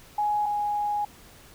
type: tone pair in turn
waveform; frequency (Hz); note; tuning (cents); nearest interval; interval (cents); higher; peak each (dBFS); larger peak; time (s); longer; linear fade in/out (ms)
sine; 835 / 828.8; G#5 / G#5; +9 / -4; unison; 13; first; -22 / -24; first; 0.18-0.46 / 0.46-1.05; second; 5
effects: pink hiss -51 dBFS RMS until 1.54 s